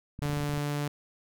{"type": "clicks", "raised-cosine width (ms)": 5, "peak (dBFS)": -27, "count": 11, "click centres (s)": [0.191, 0.221, 0.256, 0.298, 0.332, 0.372, 0.404, 0.436, 0.494, 0.537, 0.577]}
{"type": "tone", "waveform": "sawtooth", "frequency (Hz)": 145.8, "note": "D3", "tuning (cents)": -12, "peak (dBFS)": -25, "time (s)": [0.22, 0.88], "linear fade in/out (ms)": 5}
{"effects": []}